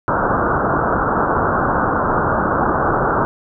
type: low-pass noise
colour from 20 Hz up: white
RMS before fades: -17 dBFS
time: 0.08-3.25 s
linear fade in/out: 0 ms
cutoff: 1500 Hz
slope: 96 dB/octave
effects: none